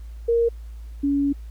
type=tone pair in turn; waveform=sine; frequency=466.2 / 282 Hz; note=A#4 / C#4; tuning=0 / +30 cents; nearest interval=major sixth; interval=870 cents; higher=first; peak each=-16 / -18 dBFS; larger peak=first; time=0.28-0.49 / 1.03-1.33 s; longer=second; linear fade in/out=10 ms; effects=added 56 Hz sine -34 dBFS peak until 1.5 s + pink hiss -59 dBFS RMS until 1.5 s